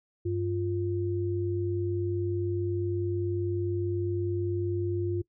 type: tone pair together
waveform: sine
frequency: 98 / 349.2 Hz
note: G2 / F4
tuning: 0 / 0 cents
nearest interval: octave + minor seventh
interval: 2200 cents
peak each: -30 / -29 dBFS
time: 0.25-5.22 s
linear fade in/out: 10 ms
effects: noise-tail reverb RT60 0.1 s tail -20 dB re dry